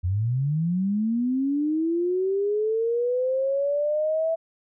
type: linear sweep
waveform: sine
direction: up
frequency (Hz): 84.7 to 659.3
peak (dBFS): -21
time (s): 0.03-4.36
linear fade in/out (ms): 20
effects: none